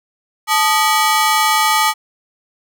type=ring-modulated tone; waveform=sawtooth; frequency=1053 Hz; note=C6; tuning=11 cents sharp; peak=-5 dBFS; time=0.47-1.94 s; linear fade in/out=50 ms; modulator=181 Hz; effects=none